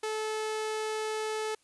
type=tone; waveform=sawtooth; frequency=433.8 Hz; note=A4; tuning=25 cents flat; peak=-27 dBFS; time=0.03-1.55 s; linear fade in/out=5 ms; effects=white hiss -68 dBFS RMS until 1.63 s + resampled to 24000 Hz